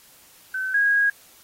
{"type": "tone pair in turn", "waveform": "sine", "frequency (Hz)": [1529, 1643], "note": ["G6", "G#6"], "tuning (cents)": [-44, -19], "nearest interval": "minor second", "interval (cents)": 125, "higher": "second", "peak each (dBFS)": [-24, -16], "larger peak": "second", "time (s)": [[0.54, 0.74], [0.74, 1.1]], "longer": "second", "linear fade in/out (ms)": 5, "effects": ["white hiss -52 dBFS RMS until 1.43 s", "AAC 48 kbps"]}